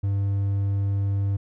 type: tone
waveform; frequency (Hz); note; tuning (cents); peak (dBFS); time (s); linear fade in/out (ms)
triangle; 99.3; G2; +23; -19; 0.03-1.37; 10
effects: none